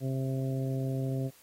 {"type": "harmonic tone", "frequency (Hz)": 132.8, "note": "C3", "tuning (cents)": 26, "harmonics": [1, 2, 3, 4, 5], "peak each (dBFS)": [-30, -36, -40, -42, -44], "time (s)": [0, 1.31], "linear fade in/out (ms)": 50, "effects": ["white hiss -59 dBFS RMS until 1.42 s", "AAC 48 kbps"]}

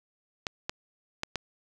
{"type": "clicks", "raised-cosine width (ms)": 0.2, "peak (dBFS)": -13, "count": 4, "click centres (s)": [0.468, 0.695, 1.234, 1.357], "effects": []}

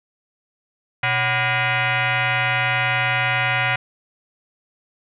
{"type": "tone with frequency modulation", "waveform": "sine", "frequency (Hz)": 311.7, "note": "D#4", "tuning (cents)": 3, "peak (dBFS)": -17, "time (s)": [1.03, 3.76], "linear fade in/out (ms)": 5, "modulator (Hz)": 435, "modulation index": 5.6, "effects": []}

